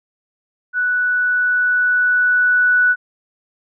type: tone with level ramp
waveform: sine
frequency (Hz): 1480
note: F#6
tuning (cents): 0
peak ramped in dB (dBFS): -15 to -10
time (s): 0.73-2.96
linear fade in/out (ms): 50
effects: none